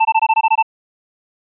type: tone bursts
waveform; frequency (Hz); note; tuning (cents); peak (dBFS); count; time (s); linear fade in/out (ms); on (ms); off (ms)
square; 886; A5; +12; -10; 9; 0-0.627; 10; 51; 21
effects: resampled to 8000 Hz